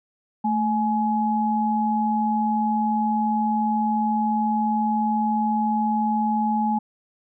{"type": "tone pair together", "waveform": "sine", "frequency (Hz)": [220, 842.9], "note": ["A3", "G#5"], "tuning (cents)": [0, 25], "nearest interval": "octave + major seventh", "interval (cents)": 2325, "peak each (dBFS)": -22, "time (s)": [0.44, 6.79], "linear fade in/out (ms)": 10, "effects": []}